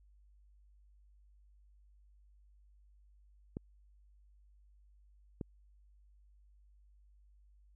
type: clicks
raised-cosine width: 3 ms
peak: -26 / -26 dBFS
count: 2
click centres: 3.569 / 5.412 s
effects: added 50 Hz sine -61 dBFS peak until 7.75 s